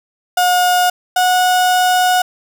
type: tone pair in turn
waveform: 35% pulse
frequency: 720 / 730.9 Hz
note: F#5 / F#5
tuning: -47 / -21 cents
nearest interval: unison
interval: 26 cents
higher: second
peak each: -9 dBFS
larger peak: neither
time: 0.37-0.9 / 1.16-2.22 s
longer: second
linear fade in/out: 5 ms
effects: none